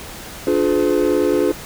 triangle chord, D diminished seventh, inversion none, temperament just, 293.7 / 352.4 / 422.9 / 507.5 Hz, D4 / F4 / Ab4 / Cb5, 0 / +16 / +31 / +47 cents, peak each -18 / -17 / -17 / -19 dBFS, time 0.47-1.52 s, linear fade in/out 2 ms, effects pink hiss -34 dBFS RMS until 1.65 s

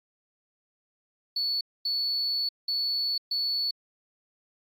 sine tone bursts at uneven times, 4435 Hz, C#8, in tune, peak -24 dBFS, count 4, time 1.36-1.61 / 1.85-2.49 / 2.68-3.18 / 3.31-3.71 s, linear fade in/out 5 ms, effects tanh soft clip ceiling -22 dBFS + AAC 64 kbps

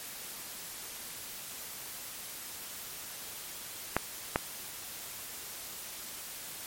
clicks, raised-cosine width 0.5 ms, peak -10 dBFS, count 2, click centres 3.966 / 4.359 s, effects white hiss -43 dBFS RMS until 6.66 s + MP3 64 kbps

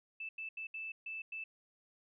sine tone bursts at uneven times, 2637 Hz, E7, in tune, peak -40 dBFS, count 6, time 0.2-0.29 / 0.38-0.49 / 0.57-0.67 / 0.74-0.92 / 1.06-1.22 / 1.32-1.44 s, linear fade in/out 5 ms, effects none

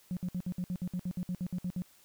sine tone bursts, 180 Hz, F#3, 47 cents flat, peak -30 dBFS, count 15, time 0.11-1.82 s, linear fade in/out 0 ms, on 58 ms, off 60 ms, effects tanh soft clip ceiling -28 dBFS + white hiss -62 dBFS RMS until 2.04 s

